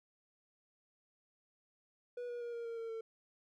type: tone with pitch steps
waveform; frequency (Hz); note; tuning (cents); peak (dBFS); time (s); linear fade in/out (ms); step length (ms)
triangle; 487.3 / 480.9 / 474.5 / 468.3 / 462.1 / 456 / 450; B4 / B4 / A#4 / A#4 / A#4 / A#4 / A4; -23 / -46 / +31 / +8 / -15 / -38 / +39; -38; 2.17-3.01; 5; 120
effects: none